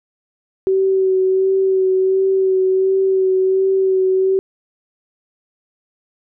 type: tone with vibrato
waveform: sine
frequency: 380 Hz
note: F#4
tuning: 46 cents sharp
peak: -12 dBFS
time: 0.67-4.39 s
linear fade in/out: 0 ms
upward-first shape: sine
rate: 1.4 Hz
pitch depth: 19 cents each way
effects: none